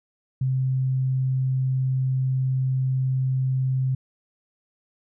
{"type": "tone", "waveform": "sine", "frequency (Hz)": 130.81, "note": "C3", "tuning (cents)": 0, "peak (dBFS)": -20, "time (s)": [0.41, 3.95], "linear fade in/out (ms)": 5, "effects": []}